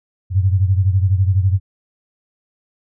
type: beating tone pair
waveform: sine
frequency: 92.9 / 104.9 Hz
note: F#2 / G#2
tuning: +7 / +18 cents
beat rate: 12 Hz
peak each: -13 / -18 dBFS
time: 0.3-1.6 s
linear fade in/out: 50 ms
effects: none